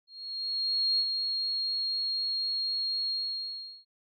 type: tone with ADSR envelope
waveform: sine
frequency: 4274 Hz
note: C8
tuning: 36 cents sharp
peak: -23 dBFS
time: 0.07-3.85 s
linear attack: 920 ms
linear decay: 57 ms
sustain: -5 dB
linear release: 750 ms
effects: none